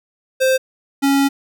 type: tone pair in turn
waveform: square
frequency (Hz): 523 / 277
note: C5 / C#4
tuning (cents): -1 / -1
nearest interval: major seventh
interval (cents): 1100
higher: first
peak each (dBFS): -13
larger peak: neither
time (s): 0.4-0.58 / 1.02-1.29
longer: second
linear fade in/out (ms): 20
effects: none